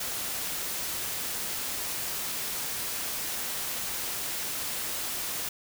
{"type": "noise", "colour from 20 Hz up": "white", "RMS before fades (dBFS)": -33, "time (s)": [0, 5.49], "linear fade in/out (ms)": 5, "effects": []}